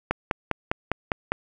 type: click train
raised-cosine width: 0.5 ms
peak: -7 dBFS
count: 7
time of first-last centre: 0.11-1.32 s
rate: 4.96 Hz
effects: none